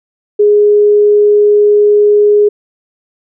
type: tone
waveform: sine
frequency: 415.3 Hz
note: G#4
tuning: in tune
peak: -4 dBFS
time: 0.39-2.49 s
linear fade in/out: 10 ms
effects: none